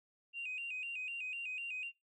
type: tone with vibrato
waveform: sine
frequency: 2637 Hz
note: E7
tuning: in tune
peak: -38 dBFS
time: 0.33-1.92 s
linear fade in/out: 50 ms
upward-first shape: square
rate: 4 Hz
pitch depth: 85 cents each way
effects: noise-tail reverb RT60 0.2 s tail -20 dB re dry + tanh soft clip ceiling -34 dBFS